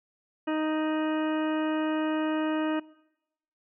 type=harmonic tone with a mistuned harmonic; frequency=311.1 Hz; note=D#4; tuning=in tune; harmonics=1 / 2 / 3 / 4 / 5 / 6 / 8 / 9; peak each=-27 / -33 / -37 / -39 / -41 / -43 / -45 / -46 dBFS; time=0.47-2.8 s; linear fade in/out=10 ms; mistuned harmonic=9; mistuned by=+60 cents; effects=noise-tail reverb RT60 0.9 s tail -22 dB re dry